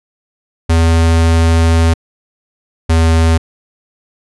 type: tone pair in turn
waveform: square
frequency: 82.41 / 81.65 Hz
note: E2 / E2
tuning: 0 / -16 cents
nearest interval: unison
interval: 16 cents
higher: first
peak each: -8 dBFS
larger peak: neither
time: 0.69-1.94 / 2.89-3.38 s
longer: first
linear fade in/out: 10 ms
effects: resampled to 24000 Hz